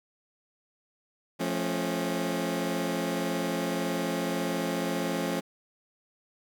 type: chord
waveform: 20% pulse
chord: F augmented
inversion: none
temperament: just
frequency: 174.61 / 218.3 / 272.8 Hz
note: F3 / A3 / C#4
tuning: 0 / -13 / -28 cents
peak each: -27 / -29 / -27 dBFS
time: 1.39-5.41 s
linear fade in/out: 20 ms
effects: none